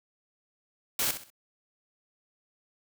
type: noise with echo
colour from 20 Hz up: white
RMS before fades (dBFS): -28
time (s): 0.99-1.11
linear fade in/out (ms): 2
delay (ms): 64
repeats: 3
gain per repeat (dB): -10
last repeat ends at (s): 1.302
effects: none